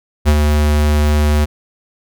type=tone with ADSR envelope; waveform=square; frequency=74.7 Hz; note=D2; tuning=30 cents sharp; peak=-7 dBFS; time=0.25-1.46 s; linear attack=34 ms; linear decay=56 ms; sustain=-4 dB; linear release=23 ms; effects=none